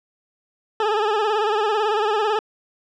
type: tone with vibrato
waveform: 20% pulse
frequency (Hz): 425.2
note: G#4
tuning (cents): +41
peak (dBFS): -13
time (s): 0.8-2.39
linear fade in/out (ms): 2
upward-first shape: sine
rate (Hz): 18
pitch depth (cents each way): 80
effects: low-pass 3000 Hz 12 dB/octave